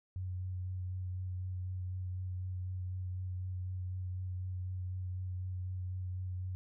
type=tone with vibrato; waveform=sine; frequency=91.9 Hz; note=F#2; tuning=11 cents flat; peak=-36 dBFS; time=0.16-6.55 s; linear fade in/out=0 ms; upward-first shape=sine; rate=4 Hz; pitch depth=16 cents each way; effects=none